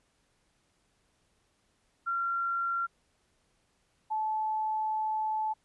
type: tone pair in turn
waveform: sine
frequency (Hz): 1374 / 867.6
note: F6 / A5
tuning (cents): -29 / -25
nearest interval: minor sixth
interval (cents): 796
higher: first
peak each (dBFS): -28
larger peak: neither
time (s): 2.06-2.87 / 4.1-5.54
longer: second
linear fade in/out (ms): 20
effects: pink hiss -72 dBFS RMS until 5.64 s + resampled to 24000 Hz